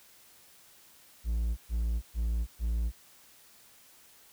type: tone bursts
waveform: triangle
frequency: 57 Hz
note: A#1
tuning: 38 cents flat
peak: -25 dBFS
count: 4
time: 1.24-2.92 s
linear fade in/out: 50 ms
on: 330 ms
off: 120 ms
effects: white hiss -58 dBFS RMS until 4.32 s